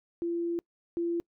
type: tone pair in turn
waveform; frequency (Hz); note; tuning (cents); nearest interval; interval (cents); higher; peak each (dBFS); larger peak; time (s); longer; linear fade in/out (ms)
sine; 340.9 / 340.9; F4 / F4; -42 / -42; unison; 0; neither; -28 / -27; second; 0.22-0.59 / 0.97-1.2; first; 0
effects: noise-tail reverb RT60 0.1 s tail -26 dB re dry